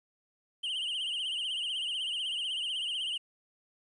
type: tone with vibrato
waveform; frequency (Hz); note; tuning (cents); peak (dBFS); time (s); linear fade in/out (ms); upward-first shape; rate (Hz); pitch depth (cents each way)
triangle; 2988; F#7; +16; -30; 0.63-3.18; 10; triangle; 16; 130
effects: resampled to 24000 Hz + 11-bit